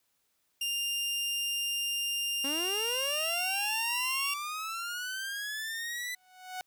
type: tone with pitch glide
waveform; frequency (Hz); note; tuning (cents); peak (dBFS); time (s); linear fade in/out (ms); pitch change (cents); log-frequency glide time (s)
sawtooth; 2800 to 2768; F7 to F7; +4 to -16; -27; 0.61-4.34; 5; -20; 3.08-3.43
type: linear sweep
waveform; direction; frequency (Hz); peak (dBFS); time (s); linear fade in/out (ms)
sawtooth; up; 264.6 to 2000; -31; 2.44-6.15; 5
type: tone with exponential growth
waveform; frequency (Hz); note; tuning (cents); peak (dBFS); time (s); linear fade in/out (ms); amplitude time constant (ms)
sawtooth; 740; F#5; 0; -30; 6.1-6.61; 0; 110
effects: white hiss -75 dBFS RMS until 6.66 s